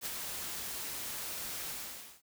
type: noise with ADSR envelope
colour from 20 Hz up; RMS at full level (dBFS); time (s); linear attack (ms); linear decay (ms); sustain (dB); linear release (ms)
white; -37; 0.01-2.22; 45; 37; -3; 520
effects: none